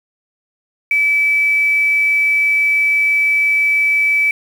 sine tone with quantisation, 2303 Hz, D7, 34 cents flat, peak -11 dBFS, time 0.91-4.31 s, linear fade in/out 2 ms, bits 6, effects none

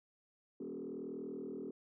sine tone with frequency modulation, 327.4 Hz, E4, 12 cents flat, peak -40 dBFS, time 0.6-1.71 s, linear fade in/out 5 ms, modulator 40.6 Hz, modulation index 2.7, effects tanh soft clip ceiling -36 dBFS

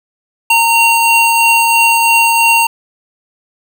square tone pair together, 920 / 2757 Hz, A#5 / F7, -23 / -23 cents, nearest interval octave + perfect fifth, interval 1900 cents, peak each -11 dBFS, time 0.5-2.67 s, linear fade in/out 5 ms, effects none

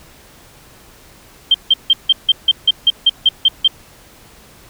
sine tone bursts, 3157 Hz, G7, 12 cents sharp, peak -6 dBFS, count 12, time 1.51-3.678 s, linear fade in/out 5 ms, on 34 ms, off 160 ms, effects pink hiss -44 dBFS RMS until 4.69 s

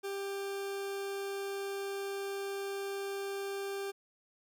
40% pulse tone, 395.4 Hz, G4, 15 cents sharp, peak -35 dBFS, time 0.03-3.92 s, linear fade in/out 20 ms, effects none

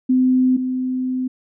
sine tone pair in turn, 256.1 / 256.1 Hz, C4 / C4, -37 / -37 cents, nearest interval unison, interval 0 cents, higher neither, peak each -12 / -19 dBFS, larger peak first, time 0.09-0.57 / 0.57-1.28 s, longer second, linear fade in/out 10 ms, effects none

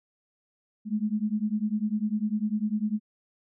sine beating tone pair, 207.7 / 217.7 Hz, G#3 / A3, 0 / -18 cents, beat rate 10 Hz, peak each -28 dBFS, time 0.85-3 s, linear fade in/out 50 ms, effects none

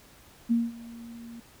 sine tone with ADSR envelope, 233.1 Hz, A#3, in tune, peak -19 dBFS, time 0.49-1.4 s, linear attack 25 ms, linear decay 200 ms, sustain -21 dB, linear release 3 ms, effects pink hiss -55 dBFS RMS until 1.6 s

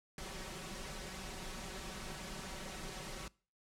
pink noise with comb filter, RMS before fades -45 dBFS, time 0.18-3.28 s, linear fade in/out 2 ms, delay 5.3 ms, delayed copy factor +0.75, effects noise-tail reverb RT60 0.4 s tail -23 dB re dry + low-pass 9000 Hz 12 dB/octave

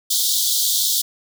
pink high-pass noise, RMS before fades -19 dBFS, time 0.1-1.02 s, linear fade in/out 10 ms, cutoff 3300 Hz, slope 96 dB/octave, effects none

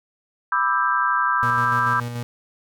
sine chord, E minor seventh, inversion second, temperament just, 988.9 / 1186.7 / 1318.5 / 1582.2 Hz, B5 / D6 / E6 / G6, +2 / +18 / 0 / +16 cents, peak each -23 dBFS, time 0.52-2 s, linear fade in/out 2 ms
35% pulse tone with tremolo, 119.8 Hz, A#2, 48 cents sharp, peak -24 dBFS, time 1.43-2.23 s, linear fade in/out 0 ms, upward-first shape square, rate 6.9 Hz, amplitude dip 35%
effects none

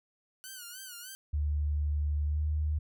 5% pulse tone with vibrato, 1480 Hz, F#6, in tune, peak -32 dBFS, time 0.44-1.15 s, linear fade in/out 0 ms, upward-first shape sine, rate 3.3 Hz, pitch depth 100 cents each way
sine tone with pitch glide, 74 to 76.04 Hz, D2 to D#2, +14 to -39 cents, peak -27 dBFS, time 1.33-2.79 s, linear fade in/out 10 ms, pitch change +47 cents, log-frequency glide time 2.27-2.4 s
effects none

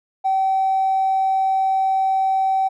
triangle tone with tanh clipping, 768 Hz, G5, 36 cents flat, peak -15 dBFS, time 0.24-2.69 s, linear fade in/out 20 ms, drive 1 dB, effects none

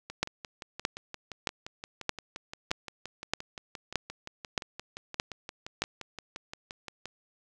two click trains, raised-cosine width 0.2 ms, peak -9 / -22 dBFS, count 10 / 41, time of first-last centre 0.23-5.82 / 0.1-7.057 s, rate 1.61 / 5.75 Hz, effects none

